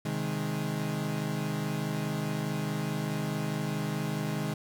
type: chord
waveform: 35% pulse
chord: Ab major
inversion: first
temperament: equal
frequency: 130.81 / 155.56 / 207.7 Hz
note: C3 / Eb3 / Ab3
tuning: 0 / 0 / 0 cents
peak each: -35 / -31 / -33 dBFS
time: 0.05-4.54 s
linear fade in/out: 5 ms
effects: none